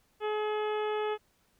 harmonic tone, 424.9 Hz, G#4, 40 cents sharp, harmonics 1 / 2 / 3 / 4 / 5 / 6 / 7 / 8, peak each -30 / -36 / -40 / -45 / -48 / -47 / -49 / -50 dBFS, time 0.2-1.18 s, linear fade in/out 50 ms, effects pink hiss -70 dBFS RMS until 1.59 s

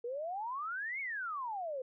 sine exponential two-way sweep, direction up then down, 460.4 to 2249 to 499.7 Hz, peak -36 dBFS, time 0.04-1.82 s, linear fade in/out 5 ms, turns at 1 s, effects none

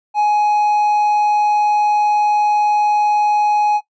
triangle tone, 837 Hz, G#5, 13 cents sharp, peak -10 dBFS, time 0.14-3.81 s, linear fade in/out 50 ms, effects noise-tail reverb RT60 0.1 s tail -17 dB re dry + resampled to 16000 Hz

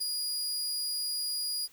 sawtooth tone with ADSR envelope, 4878 Hz, D#8, 35 cents flat, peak -26 dBFS, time 0-1.68 s, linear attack 16 ms, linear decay 19 ms, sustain -2 dB, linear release 35 ms, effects white hiss -60 dBFS RMS until 1.72 s

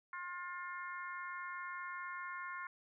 harmonic tone, 355.2 Hz, F4, 29 cents sharp, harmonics 3 / 4 / 5 / 6, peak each -45 / -47 / -49 / -51 dBFS, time 0.13-2.67 s, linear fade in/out 2 ms, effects none

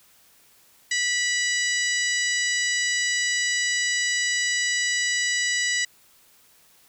harmonic tone, 980 Hz, B5, 14 cents flat, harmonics 2 / 3 / 4 / 5 / 6 / 7 / 8, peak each -24 / -31 / -32 / -33 / -33 / -35 / -30 dBFS, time 0.91-5.85 s, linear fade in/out 5 ms, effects white hiss -57 dBFS RMS until 6.88 s

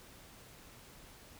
silence, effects pink hiss -56 dBFS RMS until 1.39 s

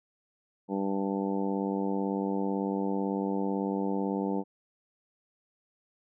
harmonic tone, 98 Hz, G2, in tune, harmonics 2 / 3 / 4 / 5 / 6 / 7 / 8 / 9, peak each -31 / -33 / -36 / -36 / -46 / -43 / -43 / -39 dBFS, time 0.68-4.44 s, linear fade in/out 50 ms, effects none

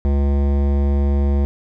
sine tone with hard clipping, 70.3 Hz, C#2, 25 cents sharp, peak -16 dBFS, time 0.05-1.45 s, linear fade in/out 0 ms, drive 16 dB, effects none

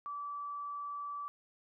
sine tone, 1156 Hz, D6, 28 cents flat, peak -38 dBFS, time 0.06-1.28 s, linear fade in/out 0 ms, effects none

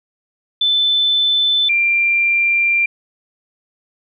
sine tone pair in turn, 3520 / 2375 Hz, A7 / D7, 0 / +19 cents, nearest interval perfect fifth, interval 681 cents, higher first, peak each -12 / -12 dBFS, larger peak neither, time 0.61-1.69 / 1.69-2.86 s, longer second, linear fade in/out 5 ms, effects none

